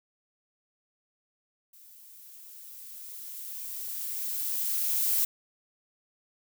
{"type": "noise with level ramp", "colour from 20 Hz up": "violet", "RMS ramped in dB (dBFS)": [-54, -25], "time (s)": [1.73, 5.25], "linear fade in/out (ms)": 5, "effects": []}